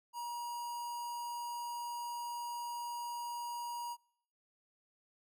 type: tone with notch filter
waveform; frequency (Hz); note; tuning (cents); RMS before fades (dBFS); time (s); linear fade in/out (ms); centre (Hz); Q
square; 954; A#5; +40; -41; 0.13-3.97; 50; 3200; 1.9
effects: noise-tail reverb RT60 0.7 s tail -26 dB re dry